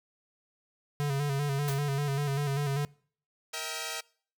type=tone with vibrato; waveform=square; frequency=141.6 Hz; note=C#3; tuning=37 cents sharp; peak=-28 dBFS; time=1-2.85 s; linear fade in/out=0 ms; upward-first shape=square; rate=5.1 Hz; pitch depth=46 cents each way
type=noise with exponential decay; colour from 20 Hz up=white; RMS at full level=-34 dBFS; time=1.68-1.87 s; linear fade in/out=1 ms; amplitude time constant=41 ms
type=chord; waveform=5% pulse; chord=E diminished; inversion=second; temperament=equal with one note detuned; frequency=466.2 / 643.1 / 784 Hz; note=Bb4 / E5 / G5; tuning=0 / -43 / 0 cents; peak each=-28 / -26 / -28 dBFS; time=3.53-4.01 s; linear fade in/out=10 ms
effects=noise-tail reverb RT60 0.5 s tail -24 dB re dry